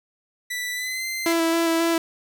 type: tone with pitch glide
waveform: sawtooth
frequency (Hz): 1974 to 2076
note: B6 to C7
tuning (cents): -1 to -14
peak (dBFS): -23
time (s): 0.5-1.33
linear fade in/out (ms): 10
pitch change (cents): +87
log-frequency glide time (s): 0.73-1.05
type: tone with vibrato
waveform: sawtooth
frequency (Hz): 331.5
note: E4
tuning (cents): +10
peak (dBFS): -15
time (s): 1.26-1.98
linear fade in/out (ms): 2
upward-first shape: square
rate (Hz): 3.7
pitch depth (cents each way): 12
effects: none